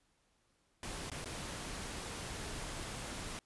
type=noise with dropouts; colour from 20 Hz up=pink; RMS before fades=-43 dBFS; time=0.83-3.39 s; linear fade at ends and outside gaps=1 ms; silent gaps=1.1-1.116 / 1.245-1.257 s; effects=pink hiss -75 dBFS RMS until 3.45 s + resampled to 24000 Hz